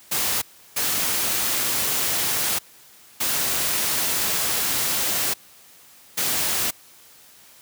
white noise bursts at uneven times, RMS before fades -23 dBFS, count 4, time 0.11-0.42 / 0.76-2.59 / 3.2-5.34 / 6.17-6.71 s, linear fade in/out 10 ms, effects white hiss -50 dBFS RMS until 7.61 s + high-pass 60 Hz 12 dB/octave

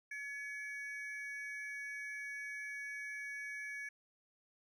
triangle ring-modulated tone, 1976 Hz, B6, in tune, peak -37 dBFS, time 0.11-3.89 s, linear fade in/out 5 ms, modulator 275 Hz, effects none

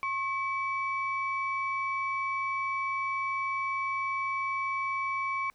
sine tone pair together, 1082.6 / 2290 Hz, C#6 / D7, -41 / -44 cents, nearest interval octave + minor second, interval 1297 cents, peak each -30 / -32 dBFS, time 0.03-5.5 s, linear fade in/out 0 ms, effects tanh soft clip ceiling -21 dBFS + pink hiss -67 dBFS RMS until 5.54 s

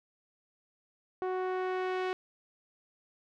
sawtooth tone with low-pass filter sweep, 370.4 Hz, F#4, 2 cents sharp, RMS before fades -33 dBFS, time 1.22-2.13 s, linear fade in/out 0 ms, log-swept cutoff 1100 to 2900 Hz, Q 0.89, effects none

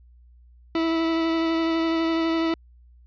40% pulse tone with vibrato, 327.6 Hz, E4, 11 cents flat, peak -20 dBFS, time 0.75-2.54 s, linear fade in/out 2 ms, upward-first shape sine, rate 12 Hz, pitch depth 13 cents each way, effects added 60 Hz sine -49 dBFS peak until 3.06 s + resampled to 11025 Hz

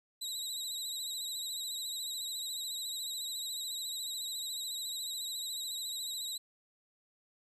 25% pulse tone with vibrato, 3896 Hz, B7, 24 cents flat, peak -32 dBFS, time 0.21-6.38 s, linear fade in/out 10 ms, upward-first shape sine, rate 14 Hz, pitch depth 63 cents each way, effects none

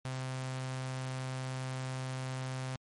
sawtooth tone with notch filter, 130.3 Hz, C3, 7 cents flat, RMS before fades -38 dBFS, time 0.05-2.76 s, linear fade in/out 0 ms, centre 330 Hz, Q 1.2, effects MP3 48 kbps

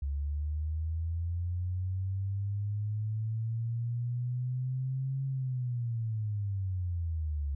sine linear two-way sweep, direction up then down, 69.3 to 135.5 to 69.3 Hz, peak -30 dBFS, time 0.02-7.55 s, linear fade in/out 5 ms, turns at 5.25 s, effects none

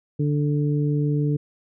harmonic tone, 146.83 Hz, D3, in tune, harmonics 1 / 2 / 3, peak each -20 / -26 / -30 dBFS, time 0.19-1.37 s, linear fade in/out 10 ms, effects none

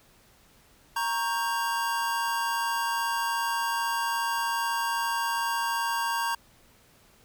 square chord, G diminished, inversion first, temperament equal with one note detuned, 932.3 / 1108.7 / 1588 Hz, Bb5 / Db6 / G6, 0 / 0 / +22 cents, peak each -29 / -34 / -33 dBFS, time 0.96-6.35 s, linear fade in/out 5 ms, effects pink hiss -59 dBFS RMS until 7.24 s

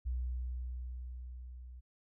sine tone with level ramp, 62 Hz, B1, 7 cents sharp, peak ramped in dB -32 to -47 dBFS, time 0.05-1.81 s, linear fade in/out 20 ms, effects none

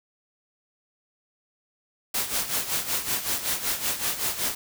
white noise with tremolo, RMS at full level -25 dBFS, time 2.14-4.55 s, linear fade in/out 5 ms, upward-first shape sine, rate 5.3 Hz, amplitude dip 70%, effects none

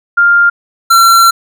sine / square tone pair in turn, 1400 / 1359.4 Hz, F6 / F6, +4 / -47 cents, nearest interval minor second, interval 51 cents, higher first, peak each -4 dBFS, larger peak neither, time 0.17-0.5 / 0.9-1.31 s, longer second, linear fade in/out 10 ms, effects none

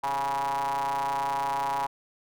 square ring-modulated tone, 70.6 Hz, C#2, 32 cents sharp, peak -24 dBFS, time 0.03-1.87 s, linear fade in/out 10 ms, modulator 903 Hz, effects none

